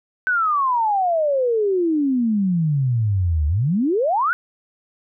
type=exponential two-way sweep; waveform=sine; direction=down then up; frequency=1532 to 72.3 to 1532 Hz; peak=-16 dBFS; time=0.27-4.33 s; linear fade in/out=0 ms; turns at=3.47 s; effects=none